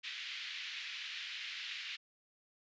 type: band-pass noise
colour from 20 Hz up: white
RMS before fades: -44 dBFS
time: 0.03-1.97 s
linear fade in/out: 20 ms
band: 1900 to 3700 Hz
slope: 24 dB/octave
effects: resampled to 16000 Hz